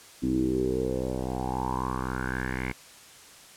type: tone with low-pass filter sweep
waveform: 10% pulse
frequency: 63.8 Hz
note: C2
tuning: 43 cents flat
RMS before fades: -29 dBFS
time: 0.22-2.73 s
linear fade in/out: 20 ms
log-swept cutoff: 280 to 2200 Hz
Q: 6.6
effects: white hiss -50 dBFS RMS until 3.56 s + low-pass 10000 Hz 12 dB/octave